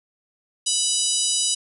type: harmonic tone with a mistuned harmonic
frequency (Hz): 987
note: B5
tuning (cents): -1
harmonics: 3 / 4 / 5 / 6 / 7 / 8 / 9 / 10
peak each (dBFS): -28 / -28 / -28 / -28 / -28 / -28 / -28 / -28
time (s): 0.66-1.55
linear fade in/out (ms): 10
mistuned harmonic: 4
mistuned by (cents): -18
effects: none